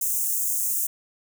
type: high-pass noise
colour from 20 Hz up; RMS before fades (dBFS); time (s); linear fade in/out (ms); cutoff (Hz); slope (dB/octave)
white; -25; 0.01-0.87; 5; 6500; 48
effects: none